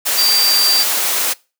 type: tone in noise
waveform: sine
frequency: 4699 Hz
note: D8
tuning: in tune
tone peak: -12 dBFS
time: 0.17-0.84 s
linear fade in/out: 20 ms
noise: white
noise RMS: -17 dBFS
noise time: 0.05-1.34 s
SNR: +2 dB
effects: noise-tail reverb RT60 0.3 s tail -23 dB re dry + high-pass 400 Hz 12 dB/octave